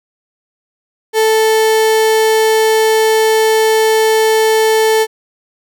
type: tone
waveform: 35% pulse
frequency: 440 Hz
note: A4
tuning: in tune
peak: -7 dBFS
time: 1.13-5.07 s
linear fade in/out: 50 ms
effects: none